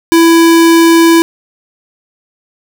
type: tone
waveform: square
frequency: 332.1 Hz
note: E4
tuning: 13 cents sharp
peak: -4 dBFS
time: 0.12-1.22 s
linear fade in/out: 0 ms
effects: 7-bit